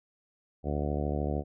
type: harmonic tone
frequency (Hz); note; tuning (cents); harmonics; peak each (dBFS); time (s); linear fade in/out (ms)
73.3; D2; -3; 1 / 2 / 3 / 4 / 5 / 6 / 7 / 8 / 9 / 10; -32 / -35 / -37 / -38 / -39 / -40 / -40 / -41 / -42 / -42; 0.63-1.44; 50
effects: none